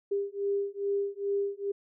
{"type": "beating tone pair", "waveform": "sine", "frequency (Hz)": [399.3, 401.7], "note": ["G4", "G4"], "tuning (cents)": [32, 42], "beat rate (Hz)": 2.4, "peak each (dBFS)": -31, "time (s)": [0.11, 1.72], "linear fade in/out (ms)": 10, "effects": []}